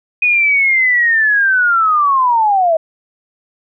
sine linear sweep, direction down, 2489 to 627 Hz, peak -9 dBFS, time 0.22-2.77 s, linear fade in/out 5 ms, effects none

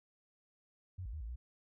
sine tone with pitch steps, 91.7 / 53.7 / 76.6 / 55.3 / 61.1 Hz, F#2 / A1 / D#2 / A1 / B1, -15 / -41 / -27 / +9 / -18 cents, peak -40 dBFS, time 0.98-1.36 s, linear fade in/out 10 ms, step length 76 ms, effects none

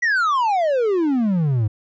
triangle exponential sweep, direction down, 1975.5 to 101.2 Hz, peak -14 dBFS, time 0.02-1.68 s, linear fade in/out 10 ms, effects resampled to 16000 Hz

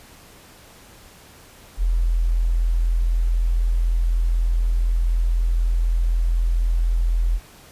sine tone, 42 Hz, E1, 33 cents sharp, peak -16 dBFS, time 1.77-7.4 s, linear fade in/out 50 ms, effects pink hiss -47 dBFS RMS until 7.71 s + resampled to 32000 Hz

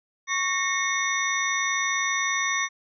sine tone cluster, 1106 / 1838 / 2183 / 3645 / 5890 Hz, C#6 / A#6 / C#7 / A#7 / F#8, -4 / -25 / -27 / -40 / -9 cents, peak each -29 / -28 / -28 / -34 / -30 dBFS, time 0.27-2.69 s, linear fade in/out 50 ms, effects none

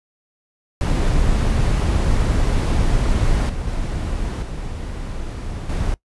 brown noise with level steps, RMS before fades -17 / -25 / -23 / -27 / -21 dBFS, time 0.81-5.94 s, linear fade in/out 0 ms, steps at 3.49 / 3.67 / 4.42 / 5.69 s, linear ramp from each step 5 ms, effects noise-tail reverb RT60 0.1 s tail -21 dB re dry + resampled to 24000 Hz

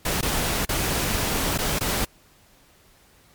pink noise with dropouts, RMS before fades -24 dBFS, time 0.05-2.05 s, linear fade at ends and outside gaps 5 ms, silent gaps 0.211-0.227 / 0.652-0.69 / 1.578-1.586 / 1.789-1.808 s, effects pink hiss -56 dBFS RMS until 3.34 s + MP3 96 kbps

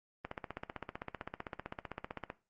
click train, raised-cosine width 0.5 ms, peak -24 dBFS, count 33, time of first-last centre 0.25-2.301 s, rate 15.6 Hz, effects noise-tail reverb RT60 0.3 s tail -17 dB re dry + Opus 24 kbps

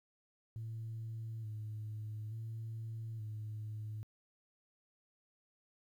sine tone with vibrato, 110 Hz, A2, in tune, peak -39 dBFS, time 0.56-4.03 s, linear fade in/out 0 ms, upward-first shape square, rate 0.57 Hz, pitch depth 38 cents each way, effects tanh soft clip ceiling -37 dBFS + 12-bit

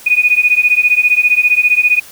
sine beating tone pair, 2465 / 2480 Hz, D#7 / D#7, -17 / -6 cents, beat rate 15 Hz, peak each -11 dBFS, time 0.06-2 s, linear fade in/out 10 ms, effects white hiss -37 dBFS RMS until 2.11 s

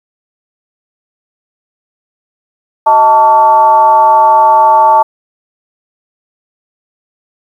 sine tone with frequency modulation, 886 Hz, A5, 12 cents sharp, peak -3 dBFS, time 2.86-5.03 s, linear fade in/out 10 ms, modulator 254 Hz, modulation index 0.66, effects 7-bit

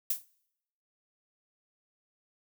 violet noise with exponential decay, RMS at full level -25 dBFS, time 0.1-0.25 s, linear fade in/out 5 ms, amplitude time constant 32 ms, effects noise-tail reverb RT60 0.8 s tail -24 dB re dry

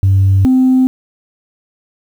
sine tone pair in turn, 96.7 / 258.2 Hz, G2 / C4, -23 / -23 cents, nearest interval octave + perfect fourth, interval 1700 cents, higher second, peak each -5 dBFS, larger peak neither, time 0.03-0.45 / 0.45-0.87 s, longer neither, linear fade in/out 0 ms, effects tanh soft clip ceiling -4 dBFS + 7-bit

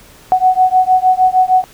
sine beating tone pair, 740 / 746.5 Hz, F#5 / F#5, 0 / +15 cents, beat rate 6.5 Hz, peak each -11 dBFS, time 0.32-1.64 s, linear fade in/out 0 ms, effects pink hiss -42 dBFS RMS until 1.73 s

